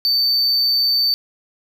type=tone; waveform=triangle; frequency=4563 Hz; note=C#8; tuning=49 cents sharp; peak=-13 dBFS; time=0.05-1.14 s; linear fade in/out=0 ms; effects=none